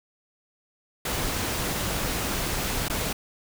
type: noise with dropouts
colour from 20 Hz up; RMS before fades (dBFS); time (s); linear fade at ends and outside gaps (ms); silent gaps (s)
pink; -28; 1.05-3.13; 5; 2.884-2.898
effects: none